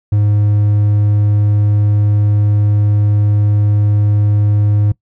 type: tone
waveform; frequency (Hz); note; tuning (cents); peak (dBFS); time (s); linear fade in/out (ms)
triangle; 103.83; G#2; 0; -7; 0.12-4.92; 5
effects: noise-tail reverb RT60 0.1 s tail -21 dB re dry